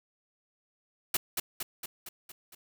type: noise with echo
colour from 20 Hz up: white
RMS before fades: -27 dBFS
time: 1.14-1.17 s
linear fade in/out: 5 ms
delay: 230 ms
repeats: 6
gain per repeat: -4 dB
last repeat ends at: 2.55 s
effects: none